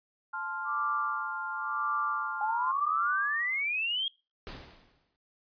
sine chord, F major, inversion first, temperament just, 873.1 / 1047.7 / 1396.9 Hz, A5 / C6 / F6, -14 / +2 / 0 cents, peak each -39 / -40 / -35 dBFS, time 0.33-2.72 s, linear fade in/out 10 ms
sine tone with tremolo, 1174.7 Hz, D6, in tune, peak -28 dBFS, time 0.64-3.64 s, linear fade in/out 50 ms, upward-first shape sine, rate 0.94 Hz, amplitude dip 95%
sine exponential sweep, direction up, 830.6 to 3280 Hz, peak -28 dBFS, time 2.41-4.08 s, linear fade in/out 2 ms
pink noise with exponential decay, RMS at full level -40 dBFS, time 4.47-5.16 s, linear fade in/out 0 ms, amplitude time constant 150 ms
effects noise-tail reverb RT60 0.3 s tail -24 dB re dry + resampled to 11025 Hz

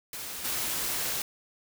white noise with level steps, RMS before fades -38 / -31 dBFS, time 0.13-1.22 s, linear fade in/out 2 ms, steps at 0.44 s, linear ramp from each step 10 ms, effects none

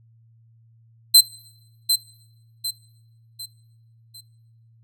sawtooth tone with echo, 4087 Hz, C8, 41 cents flat, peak -5 dBFS, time 1.14-1.21 s, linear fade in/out 10 ms, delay 750 ms, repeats 4, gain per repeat -8 dB, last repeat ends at 4.21 s, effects noise-tail reverb RT60 1.0 s tail -21 dB re dry + added 114 Hz sine -52 dBFS peak until 4.83 s

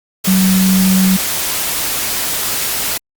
sine tone in noise, 188.3 Hz, F#3, 31 cents sharp, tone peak -9 dBFS, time 0.27-1.17 s, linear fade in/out 10 ms, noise white, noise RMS -18 dBFS, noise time 0.24-2.98 s, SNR +6 dB, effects Opus 48 kbps

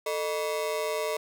35% pulse ring-modulated tone, 527 Hz, C5, 12 cents sharp, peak -23 dBFS, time 0.06-1.17 s, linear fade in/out 5 ms, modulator 84.4 Hz, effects none

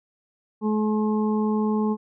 harmonic tone, 213.9 Hz, A3, 49 cents flat, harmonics 1 / 2 / 4 / 5, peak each -21 / -27 / -33 / -35 dBFS, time 0.61-1.97 s, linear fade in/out 50 ms, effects none

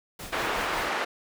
pink noise with tremolo, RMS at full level -38 dBFS, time 0.19-0.89 s, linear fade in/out 5 ms, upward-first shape sine, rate 5.4 Hz, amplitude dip 55%
white band-pass noise, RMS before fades -29 dBFS, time 0.32-1.05 s, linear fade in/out 10 ms, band 360 to 1700 Hz, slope 12 dB/octave
effects none

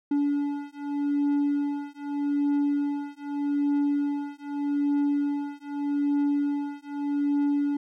triangle beating tone pair, 286.6 / 287.42 Hz, D4 / D4, -42 / -37 cents, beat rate 0.82 Hz, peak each -25 dBFS, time 0.11-7.77 s, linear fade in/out 5 ms, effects none

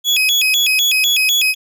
35% pulse tone with vibrato, 2922 Hz, F#7, 22 cents flat, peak -10 dBFS, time 0.04-1.55 s, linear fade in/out 50 ms, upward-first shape square, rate 4 Hz, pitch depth 250 cents each way, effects none

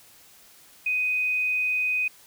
sine tone, 2500 Hz, D#7, 8 cents sharp, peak -22 dBFS, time 0.86-2.08 s, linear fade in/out 5 ms, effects white hiss -53 dBFS RMS until 2.26 s

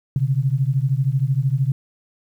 sine beating tone pair, 129 / 142 Hz, C3 / C#3, -24 / +42 cents, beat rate 13 Hz, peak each -19 / -20 dBFS, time 0.16-1.72 s, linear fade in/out 2 ms, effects 9-bit

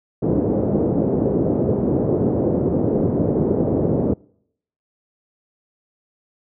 white low-pass noise, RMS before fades -18 dBFS, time 0.22-4.14 s, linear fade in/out 10 ms, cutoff 460 Hz, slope 24 dB/octave, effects noise-tail reverb RT60 0.7 s tail -26 dB re dry + high-pass 100 Hz 12 dB/octave

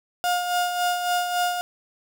35% pulse tone with tremolo, 712 Hz, F5, 33 cents sharp, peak -18 dBFS, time 0.24-1.61 s, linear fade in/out 0 ms, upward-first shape sine, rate 3.6 Hz, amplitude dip 50%, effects none

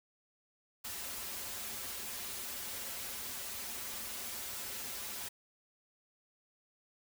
white noise with comb filter, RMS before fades -42 dBFS, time 0.84-5.29 s, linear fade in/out 10 ms, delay 6.4 ms, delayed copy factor -0.9, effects none

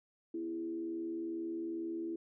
sine tone with frequency modulation, 332.5 Hz, E4, 15 cents sharp, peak -36 dBFS, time 0.34-2.16 s, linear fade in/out 5 ms, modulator 77.7 Hz, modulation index 0.51, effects none

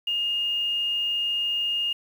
sine tone with quantisation, 2837 Hz, F7, 27 cents sharp, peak -23 dBFS, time 0.07-1.93 s, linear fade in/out 5 ms, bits 8, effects none

